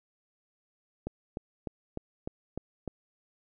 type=click train; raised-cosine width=2 ms; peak=-21 dBFS; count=7; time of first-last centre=1.07-2.877 s; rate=3.32 Hz; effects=none